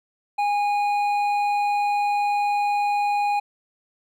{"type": "tone with hard clipping", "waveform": "sine", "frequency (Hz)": 821, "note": "G#5", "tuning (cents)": -20, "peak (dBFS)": -21, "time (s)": [0.38, 3.4], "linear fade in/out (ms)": 10, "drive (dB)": 7, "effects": []}